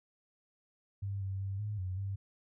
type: tone with pitch steps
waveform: sine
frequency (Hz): 99.1 / 96.5 / 97.6 / 105 / 92.4 / 98.2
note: G2 / G2 / G2 / G#2 / F#2 / G2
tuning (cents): +19 / -27 / -7 / +19 / -2 / +4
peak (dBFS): -34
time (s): 1.02-2.16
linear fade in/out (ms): 10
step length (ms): 190
effects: none